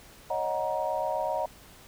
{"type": "chord", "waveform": "sine", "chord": "D# minor seventh", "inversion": "third", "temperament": "equal with one note detuned", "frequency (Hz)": [554.4, 622.3, 740, 943.2], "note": ["C#5", "D#5", "F#5", "A#5"], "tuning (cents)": [0, 0, 0, 20], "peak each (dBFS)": [-34, -31, -33, -32], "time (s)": [0.3, 1.46], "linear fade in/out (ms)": 5, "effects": ["pink hiss -52 dBFS RMS until 1.87 s"]}